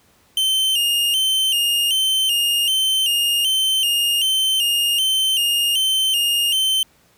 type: tone with vibrato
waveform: 45% pulse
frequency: 2960 Hz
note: F#7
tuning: in tune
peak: -16 dBFS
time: 0.37-6.83 s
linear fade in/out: 2 ms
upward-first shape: square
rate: 1.3 Hz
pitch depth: 74 cents each way
effects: pink hiss -56 dBFS RMS until 7.17 s + high-pass 60 Hz 12 dB/octave